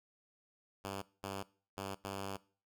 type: tone bursts at uneven times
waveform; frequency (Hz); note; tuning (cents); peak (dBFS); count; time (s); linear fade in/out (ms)
5% pulse; 98; G2; 0; -29; 4; 0.84-1.02 / 1.23-1.43 / 1.77-1.95 / 2.04-2.37; 10
effects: noise-tail reverb RT60 0.4 s tail -20 dB re dry